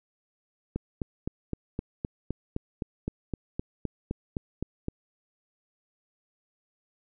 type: click train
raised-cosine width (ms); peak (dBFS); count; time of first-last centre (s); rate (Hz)
3; -17; 17; 0.76-4.884; 3.88
effects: none